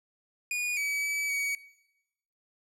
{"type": "tone with pitch steps", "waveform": "45% pulse", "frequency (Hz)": [2452, 2280, 2293, 2258], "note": ["D#7", "C#7", "D7", "C#7"], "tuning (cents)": [-26, 48, -42, 31], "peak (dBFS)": -28, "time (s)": [0.51, 1.55], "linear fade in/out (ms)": 2, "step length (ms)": 260, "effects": ["noise-tail reverb RT60 0.9 s tail -19 dB re dry", "low-pass 12000 Hz 12 dB/octave"]}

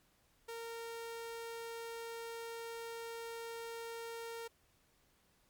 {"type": "tone", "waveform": "sawtooth", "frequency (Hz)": 461.1, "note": "A#4", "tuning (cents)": -19, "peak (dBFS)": -39, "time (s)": [0.48, 4.48], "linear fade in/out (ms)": 10, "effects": ["pink hiss -72 dBFS RMS until 5.49 s", "MP3 96 kbps"]}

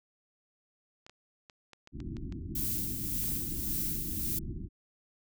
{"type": "clicks", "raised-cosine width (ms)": 0.2, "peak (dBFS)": -33, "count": 10, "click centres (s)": [1.065, 1.096, 1.498, 1.733, 1.874, 2.003, 2.168, 2.324, 3.241, 3.354]}
{"type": "low-pass noise", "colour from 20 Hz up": "pink", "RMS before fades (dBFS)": -39, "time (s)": [1.92, 4.69], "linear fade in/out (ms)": 50, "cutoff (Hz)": 360, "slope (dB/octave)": 96}
{"type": "noise with tremolo", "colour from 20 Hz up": "violet", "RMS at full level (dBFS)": -33, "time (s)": [2.55, 4.39], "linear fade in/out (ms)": 5, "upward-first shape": "sine", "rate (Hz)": 1.8, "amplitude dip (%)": 45}
{"effects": []}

